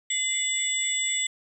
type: tone cluster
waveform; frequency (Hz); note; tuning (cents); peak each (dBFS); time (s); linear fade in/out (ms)
sine; 2056 / 2952 / 3492 / 7780; C7 / F#7 / A7 / B8; -31 / -5 / -14 / -27; -30 / -35 / -30 / -27; 0.1-1.27; 5
effects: 9-bit